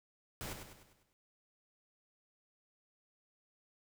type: noise with echo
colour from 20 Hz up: pink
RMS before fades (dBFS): -43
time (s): 0.41-0.53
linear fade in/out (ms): 0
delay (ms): 100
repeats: 6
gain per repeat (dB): -6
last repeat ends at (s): 1.13
effects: none